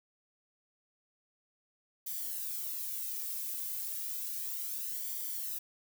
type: noise with flanger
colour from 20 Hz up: violet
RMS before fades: -38 dBFS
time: 2.06-5.59 s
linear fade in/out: 10 ms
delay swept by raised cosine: 0.74 to 2.14 ms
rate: 0.32 Hz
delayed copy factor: -0.65
effects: none